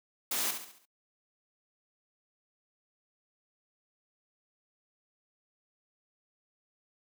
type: noise with echo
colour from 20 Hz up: white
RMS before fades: -32 dBFS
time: 0.31-0.51 s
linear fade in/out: 5 ms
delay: 69 ms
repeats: 5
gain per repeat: -7 dB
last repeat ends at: 0.855 s
effects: noise-tail reverb RT60 0.1 s tail -23 dB re dry + high-pass 200 Hz 12 dB/octave